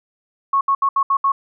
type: tone bursts at uneven times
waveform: sine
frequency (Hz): 1100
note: C#6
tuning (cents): -14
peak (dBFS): -13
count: 6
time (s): 0.53-0.61 / 0.68-0.75 / 0.82-0.89 / 0.96-1.03 / 1.1-1.17 / 1.24-1.32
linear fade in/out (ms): 5
effects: none